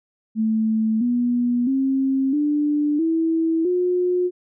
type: tone with pitch steps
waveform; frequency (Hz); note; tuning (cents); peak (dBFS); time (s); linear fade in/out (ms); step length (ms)
sine; 220.1 / 242.8 / 267.9 / 295.5 / 326 / 359.6; A3 / B3 / C4 / D4 / E4 / F#4; +1 / -29 / +41 / +11 / -19 / -49; -17; 0.35-4.31; 50; 660
effects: none